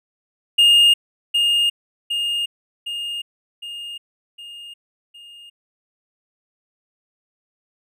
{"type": "tone with echo", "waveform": "triangle", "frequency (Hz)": 2834, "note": "F7", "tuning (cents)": 25, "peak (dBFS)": -8, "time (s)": [0.58, 0.94], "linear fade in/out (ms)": 10, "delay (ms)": 760, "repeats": 6, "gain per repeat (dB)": -5, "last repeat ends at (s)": 5.5, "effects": []}